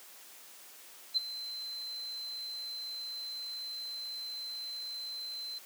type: tone with ADSR envelope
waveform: sine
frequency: 4078 Hz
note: C8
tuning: 45 cents flat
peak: -23 dBFS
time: 1.14-5.59 s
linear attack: 29 ms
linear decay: 18 ms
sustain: -15 dB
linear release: 12 ms
effects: white hiss -53 dBFS RMS until 5.65 s + high-pass 300 Hz 12 dB/octave